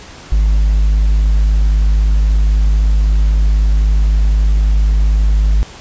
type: tone with hard clipping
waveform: triangle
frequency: 51.91 Hz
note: G#1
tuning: in tune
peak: -7 dBFS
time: 0.32-5.63 s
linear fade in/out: 0 ms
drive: 1 dB
effects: pink hiss -35 dBFS RMS until 5.8 s + resampled to 16000 Hz